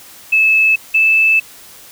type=tone pair in turn; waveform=sine; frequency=2608 / 2628 Hz; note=E7 / E7; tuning=-19 / -6 cents; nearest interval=unison; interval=13 cents; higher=second; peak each=-8 dBFS; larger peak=neither; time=0.32-0.76 / 0.94-1.4 s; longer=second; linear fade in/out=10 ms; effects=white hiss -39 dBFS RMS until 1.91 s

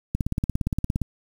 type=click train; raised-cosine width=5 ms; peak=-11 dBFS; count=16; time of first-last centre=0.15-1.017 s; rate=17.3 Hz; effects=7-bit

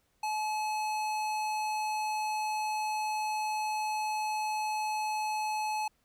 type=tone with hard clipping; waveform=sine; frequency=857 Hz; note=A5; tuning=46 cents flat; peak=-32 dBFS; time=0.23-5.88 s; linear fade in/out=5 ms; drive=18 dB; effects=pink hiss -73 dBFS RMS until 6.04 s

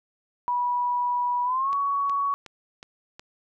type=tone with pitch glide; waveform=sine; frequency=976 to 1121.1 Hz; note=B5 to C#6; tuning=-21 to +19 cents; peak=-22 dBFS; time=0.48-2.34 s; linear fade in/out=0 ms; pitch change=+240 cents; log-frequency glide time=1.44-1.72 s
type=click train; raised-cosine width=0.2 ms; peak=-24 dBFS; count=5; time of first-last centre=1.73-3.195 s; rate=2.73 Hz
effects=none

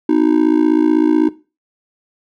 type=tone with amplitude modulation; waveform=triangle; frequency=311.1 Hz; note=D#4; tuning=in tune; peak=-4 dBFS; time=0.09-1.29 s; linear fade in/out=5 ms; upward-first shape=sine; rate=56 Hz; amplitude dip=100%; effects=noise-tail reverb RT60 0.3 s tail -17 dB re dry

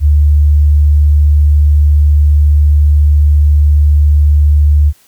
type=tone; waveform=sine; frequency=73.8 Hz; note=D2; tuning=9 cents sharp; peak=-4 dBFS; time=0-4.93 s; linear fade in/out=50 ms; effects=white hiss -48 dBFS RMS until 5.07 s

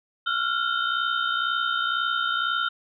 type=tone cluster; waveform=sine; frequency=1365 / 1427 / 3075 / 3673 Hz; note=F6 / F6 / G7 / A#7; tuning=-40 / +37 / -34 / -26 cents; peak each=-26 / -27 / -31 / -32 dBFS; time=0.26-2.69 s; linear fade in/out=10 ms; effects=none

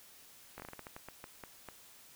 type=slowing click train; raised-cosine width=0.5 ms; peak=-30 dBFS; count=13; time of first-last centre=0.58-1.687 s; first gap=18 ms; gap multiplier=1.27; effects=white hiss -58 dBFS RMS until 2.15 s

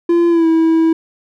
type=tone with pitch glide; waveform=triangle; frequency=342 to 325.2 Hz; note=F4 to E4; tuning=-36 to -23 cents; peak=-7 dBFS; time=0.09-0.93 s; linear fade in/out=5 ms; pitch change=-87 cents; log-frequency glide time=0.29-0.47 s; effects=none

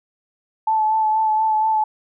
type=tone with vibrato; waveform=sine; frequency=871 Hz; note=A5; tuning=18 cents flat; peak=-15 dBFS; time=0.67-1.84 s; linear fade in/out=5 ms; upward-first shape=sine; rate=4.2 Hz; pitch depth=21 cents each way; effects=none

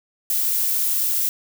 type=noise; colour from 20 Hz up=violet; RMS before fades=-21 dBFS; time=0.3-1.29 s; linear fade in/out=0 ms; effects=none

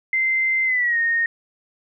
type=tone with pitch glide; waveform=sine; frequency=2078 to 1851.3 Hz; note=C7 to A#6; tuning=-12 to -12 cents; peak=-17 dBFS; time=0.13-1.26 s; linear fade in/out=2 ms; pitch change=-200 cents; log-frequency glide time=0.65-0.98 s; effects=none

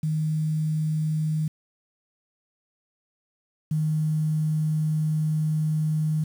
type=tone pair in turn; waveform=sine; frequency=155.56 / 155 Hz; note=D#3 / D#3; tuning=0 / -6 cents; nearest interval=unison; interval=6 cents; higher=first; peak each=-22 / -21 dBFS; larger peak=second; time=0.03-1.48 / 3.71-6.24 s; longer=second; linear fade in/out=5 ms; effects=8-bit

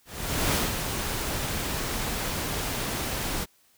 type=noise with ADSR envelope; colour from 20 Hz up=pink; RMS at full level=-24 dBFS; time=0.05-3.46 s; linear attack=490 ms; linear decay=180 ms; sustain=-6 dB; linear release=33 ms; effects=white hiss -63 dBFS RMS until 3.77 s

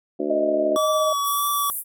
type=harmonic tone; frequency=73.42 Hz; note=D2; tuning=in tune; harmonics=3 / 4 / 5 / 6 / 7 / 8 / 9; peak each=-34 / -27 / -26 / -37 / -31 / -34 / -34 dBFS; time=0.19-0.77 s; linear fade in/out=10 ms
type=tone with tremolo; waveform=sine; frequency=622.3 Hz; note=D#5; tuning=in tune; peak=-18 dBFS; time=0.3-1.13 s; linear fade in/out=5 ms; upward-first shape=triangle; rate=17 Hz; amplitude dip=35%
type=tone with vibrato; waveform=square; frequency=1145 Hz; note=D6; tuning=44 cents flat; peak=-22 dBFS; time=0.76-1.7 s; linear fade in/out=0 ms; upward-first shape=triangle; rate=1.7 Hz; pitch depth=19 cents each way
type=band-pass noise; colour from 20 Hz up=pink; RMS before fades=-29 dBFS; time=1.23-1.84 s; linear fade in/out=50 ms; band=10000 to 15000 Hz; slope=48 dB/octave
effects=none

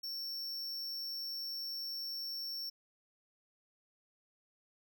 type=tone; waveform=square; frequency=5450 Hz; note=F8; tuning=43 cents flat; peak=-39 dBFS; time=0.03-2.7 s; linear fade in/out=10 ms; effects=none

